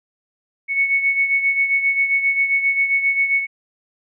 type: beating tone pair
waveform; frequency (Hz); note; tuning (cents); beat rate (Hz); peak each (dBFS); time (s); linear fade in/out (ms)
sine; 2212 / 2219.5; C#7 / C#7; -4 / +2; 7.5; -16 / -23; 0.68-3.47; 50
effects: none